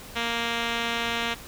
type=tone with low-pass filter; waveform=5% pulse; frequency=233.1 Hz; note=A#3; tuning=in tune; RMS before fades=-28 dBFS; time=0.15-1.35 s; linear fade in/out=20 ms; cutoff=4100 Hz; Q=2.7; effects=pink hiss -43 dBFS RMS until 1.47 s